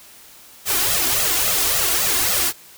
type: noise with flanger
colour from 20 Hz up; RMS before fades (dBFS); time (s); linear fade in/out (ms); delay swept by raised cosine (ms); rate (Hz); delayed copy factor
white; -19; 0.65-2.53; 50; 1.5 to 2.9; 3.6; +0.9
effects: white hiss -45 dBFS RMS until 2.77 s